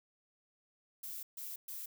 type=noise bursts at uneven times; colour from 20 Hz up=violet; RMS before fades=-44 dBFS; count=3; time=1.03-1.23 / 1.37-1.56 / 1.68-1.86 s; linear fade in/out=5 ms; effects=none